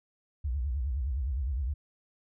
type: tone with vibrato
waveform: sine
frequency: 66 Hz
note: C2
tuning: 16 cents sharp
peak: -28 dBFS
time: 0.44-1.74 s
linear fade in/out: 10 ms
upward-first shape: triangle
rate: 9.7 Hz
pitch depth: 290 cents each way
effects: none